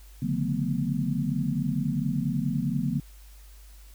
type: tone cluster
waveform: sine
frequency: 140 / 150.2 / 180.1 / 222.9 / 247.3 Hz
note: C#3 / D3 / F#3 / A3 / B3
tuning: +18 / +39 / -46 / +23 / +3 cents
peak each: -31 dBFS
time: 0.22-3 s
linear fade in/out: 5 ms
effects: added 50 Hz sine -46 dBFS peak until 3.94 s + white hiss -57 dBFS RMS until 3.94 s